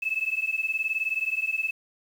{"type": "beating tone pair", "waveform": "sine", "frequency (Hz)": [2600, 2619], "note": ["E7", "E7"], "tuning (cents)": [-24, -12], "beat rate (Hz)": 19, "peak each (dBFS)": [-28, -28], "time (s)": [0.02, 1.71], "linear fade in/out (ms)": 10, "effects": ["8-bit"]}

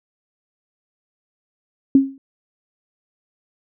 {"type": "tone with exponential decay", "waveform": "sine", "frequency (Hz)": 270.8, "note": "C#4", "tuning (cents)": -40, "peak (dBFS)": -5, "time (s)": [1.95, 2.18], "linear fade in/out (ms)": 2, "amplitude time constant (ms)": 49, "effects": []}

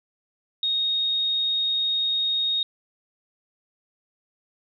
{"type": "tone", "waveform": "sine", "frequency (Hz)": 3729, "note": "A#7", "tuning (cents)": 0, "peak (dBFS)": -21, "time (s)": [0.63, 2.63], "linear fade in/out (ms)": 2, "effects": []}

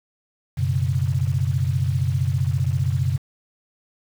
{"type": "chord", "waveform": "sine", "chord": "F# suspended fourth", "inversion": "none", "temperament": "equal", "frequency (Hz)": [92.5, 123.47, 138.59], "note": ["F#2", "B2", "C#3"], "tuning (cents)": [0, 0, 0], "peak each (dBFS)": -23, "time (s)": [0.57, 3.18], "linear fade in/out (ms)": 20, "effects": ["7-bit"]}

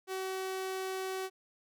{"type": "tone", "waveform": "sawtooth", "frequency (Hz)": 378.5, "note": "F#4", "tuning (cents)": 39, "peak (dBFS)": -31, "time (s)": [0.07, 1.3], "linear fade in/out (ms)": 50, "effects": []}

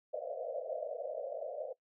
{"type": "band-pass noise", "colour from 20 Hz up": "pink", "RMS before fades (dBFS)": -40, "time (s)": [0.13, 1.73], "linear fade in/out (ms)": 10, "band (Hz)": [490, 670], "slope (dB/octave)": 96, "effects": ["noise-tail reverb RT60 0.1 s tail -19 dB re dry"]}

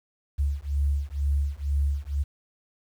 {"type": "beating tone pair", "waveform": "sine", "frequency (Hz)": [69.9, 72], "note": ["C#2", "D2"], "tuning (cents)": [15, -34], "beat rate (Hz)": 2.1, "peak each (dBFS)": -26, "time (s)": [0.38, 2.24], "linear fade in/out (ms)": 20, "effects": ["9-bit"]}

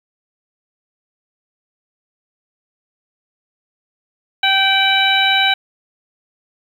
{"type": "harmonic tone with a mistuned harmonic", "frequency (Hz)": 777, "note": "G5", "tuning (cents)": -16, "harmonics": [1, 2, 3, 4, 5], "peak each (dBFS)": [-18, -18, -18, -18, -18], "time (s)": [4.43, 5.54], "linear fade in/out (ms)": 5, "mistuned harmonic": 4, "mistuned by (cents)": -63, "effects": ["7-bit"]}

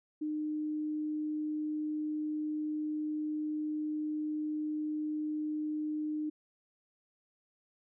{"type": "tone", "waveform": "sine", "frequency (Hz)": 304.7, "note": "D#4", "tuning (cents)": -36, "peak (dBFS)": -32, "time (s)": [0.21, 6.3], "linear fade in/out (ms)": 10, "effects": []}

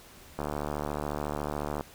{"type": "click train", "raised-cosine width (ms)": 1, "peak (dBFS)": -18, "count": 106, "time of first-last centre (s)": [0.39, 1.809], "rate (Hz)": 74, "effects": ["pink hiss -52 dBFS RMS until 1.94 s"]}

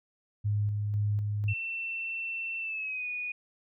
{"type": "tone with tremolo", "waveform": "sine", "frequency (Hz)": 103.83, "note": "G#2", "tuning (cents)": 0, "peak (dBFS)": -25, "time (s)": [0.44, 1.54], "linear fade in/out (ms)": 20, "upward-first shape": "square", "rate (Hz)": 2, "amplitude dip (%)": 30}
{"type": "tone with pitch glide", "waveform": "sine", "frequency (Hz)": [2689, 2466], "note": ["E7", "D#7"], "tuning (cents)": [34, -16], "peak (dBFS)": -32, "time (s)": [1.48, 3.32], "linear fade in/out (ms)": 5, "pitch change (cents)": -150, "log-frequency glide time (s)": [2.59, 3.08]}
{"effects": []}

